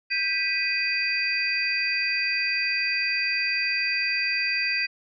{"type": "tone cluster", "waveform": "sine", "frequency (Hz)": [1583, 1973, 2496, 4677], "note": ["G6", "B6", "D#7", "D8"], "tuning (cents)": [17, -2, 5, -8], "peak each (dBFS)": [-33, -29, -25, -30], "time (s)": [0.1, 4.87], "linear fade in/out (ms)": 20, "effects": []}